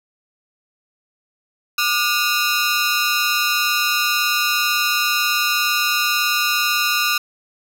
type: ring-modulated tone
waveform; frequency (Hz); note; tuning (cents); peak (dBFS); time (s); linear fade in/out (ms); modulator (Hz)
15% pulse; 1318.5; E6; 0; -7; 1.78-7.18; 5; 119
effects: none